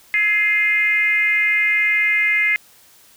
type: tone with frequency modulation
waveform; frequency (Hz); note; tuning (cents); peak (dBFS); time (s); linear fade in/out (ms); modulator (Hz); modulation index
sine; 2093; C7; 0; -14; 0.14-2.56; 0; 398; 0.67
effects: white hiss -50 dBFS RMS until 3.16 s